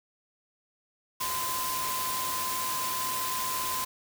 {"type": "tone in noise", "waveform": "sine", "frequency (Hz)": 1028, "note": "C6", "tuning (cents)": -31, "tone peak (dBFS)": -32, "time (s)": [1.2, 3.85], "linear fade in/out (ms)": 10, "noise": "white", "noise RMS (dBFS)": -33, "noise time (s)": [1.2, 3.85], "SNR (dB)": -2, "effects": []}